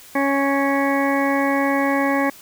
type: harmonic tone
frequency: 277.2 Hz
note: C#4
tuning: in tune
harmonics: 1 / 2 / 3 / 4 / 6 / 7 / 8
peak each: -20 / -23 / -25 / -26 / -28 / -28 / -29 dBFS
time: 0.15-2.3 s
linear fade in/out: 5 ms
effects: white hiss -44 dBFS RMS until 2.41 s